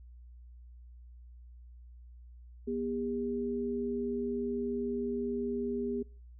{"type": "tone pair together", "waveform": "sine", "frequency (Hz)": [242.1, 403.3], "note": ["B3", "G4"], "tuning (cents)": [-34, 49], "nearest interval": "major sixth", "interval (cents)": 883, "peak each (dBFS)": [-34, -34], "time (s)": [2.67, 6.03], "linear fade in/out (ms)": 10, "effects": ["noise-tail reverb RT60 0.4 s tail -23 dB re dry", "added 60 Hz sine -49 dBFS peak until 6.39 s"]}